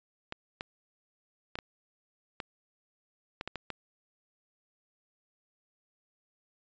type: clicks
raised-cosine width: 0.3 ms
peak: -20 dBFS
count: 9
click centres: 0.324 / 0.609 / 1.555 / 1.588 / 2.402 / 3.411 / 3.476 / 3.557 / 3.703 s
effects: resampled to 16000 Hz